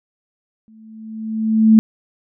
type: tone with exponential growth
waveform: sine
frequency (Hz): 220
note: A3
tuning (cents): 0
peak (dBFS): -4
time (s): 0.68-1.79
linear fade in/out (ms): 0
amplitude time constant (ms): 240
effects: none